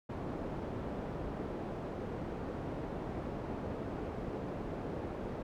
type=low-pass noise; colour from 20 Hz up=white; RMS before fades=-40 dBFS; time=0.09-5.43 s; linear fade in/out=10 ms; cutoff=480 Hz; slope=12 dB/octave; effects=none